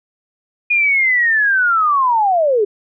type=linear sweep; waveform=sine; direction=down; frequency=2458 to 392 Hz; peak=-11 dBFS; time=0.7-2.65 s; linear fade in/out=10 ms; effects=none